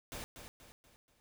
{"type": "noise with echo", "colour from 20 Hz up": "pink", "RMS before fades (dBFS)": -44, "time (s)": [0.12, 0.24], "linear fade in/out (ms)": 0, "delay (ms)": 240, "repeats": 4, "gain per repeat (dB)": -7, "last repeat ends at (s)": 1.2, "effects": []}